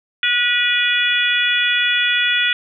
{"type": "harmonic tone with a mistuned harmonic", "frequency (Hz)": 484.8, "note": "B4", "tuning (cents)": -32, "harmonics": [3, 4, 5, 6, 7], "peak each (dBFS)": [-20, -21, -20, -24, -20], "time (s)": [0.23, 2.53], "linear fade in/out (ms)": 2, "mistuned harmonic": 5, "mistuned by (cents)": 26, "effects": []}